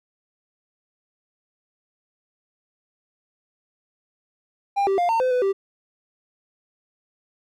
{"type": "tone with pitch steps", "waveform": "triangle", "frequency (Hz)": [800, 389.8, 702, 909, 511, 499, 391], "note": ["G5", "G4", "F5", "A#5", "C5", "B4", "G4"], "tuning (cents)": [35, -10, 9, -44, -41, 18, -4], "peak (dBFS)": -16, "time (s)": [4.76, 5.53], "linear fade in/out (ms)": 20, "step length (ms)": 110, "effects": []}